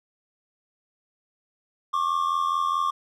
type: tone pair together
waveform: triangle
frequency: 1090 / 1174.7 Hz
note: C#6 / D6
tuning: -29 / 0 cents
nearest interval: minor second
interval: 129 cents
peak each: -23 dBFS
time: 1.93-2.91 s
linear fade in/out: 10 ms
effects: none